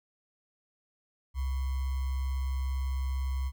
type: tone with sample-and-hold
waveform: sine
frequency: 66.1 Hz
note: C2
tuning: 18 cents sharp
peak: -28 dBFS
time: 1.34-3.52 s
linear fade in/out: 50 ms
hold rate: 1050 Hz
effects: none